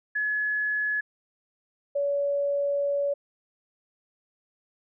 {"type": "tone pair in turn", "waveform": "sine", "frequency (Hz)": [1700, 567.3], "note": ["G#6", "C#5"], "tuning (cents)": [40, 40], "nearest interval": "octave + perfect fifth", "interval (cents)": 1900, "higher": "first", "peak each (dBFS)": [-24, -23], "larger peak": "second", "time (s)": [[0.15, 1.01], [1.95, 3.14]], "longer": "second", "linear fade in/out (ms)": 10, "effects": []}